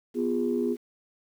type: chord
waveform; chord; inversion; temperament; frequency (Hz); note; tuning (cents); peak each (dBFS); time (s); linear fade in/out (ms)
sine; F diminished; second; equal with one note detuned; 246.9 / 349.2 / 411; Cb4 / F4 / Ab4; 0 / 0 / -18; -27 / -29 / -28; 0.14-0.77; 50
effects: tanh soft clip ceiling -15 dBFS + 9-bit